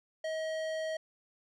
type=tone with tanh clipping; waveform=sine; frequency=635 Hz; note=D#5; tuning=35 cents sharp; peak=-35 dBFS; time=0.24-0.97 s; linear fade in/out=5 ms; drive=17 dB; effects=none